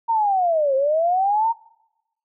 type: linear two-way sweep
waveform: sine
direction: down then up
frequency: 932.3 to 523.3 to 932.3 Hz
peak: -16 dBFS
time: 0.08-1.53 s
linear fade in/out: 20 ms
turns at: 0.75 s
effects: noise-tail reverb RT60 0.9 s tail -24 dB re dry